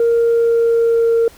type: tone with pitch glide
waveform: sine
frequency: 465.8 to 460.4 Hz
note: A#4 to A#4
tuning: -1 to -22 cents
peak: -9 dBFS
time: 0-1.28 s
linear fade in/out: 2 ms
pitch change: -21 cents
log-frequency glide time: 0.14-1.17 s
effects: tanh soft clip ceiling -8 dBFS + pink hiss -44 dBFS RMS until 1.37 s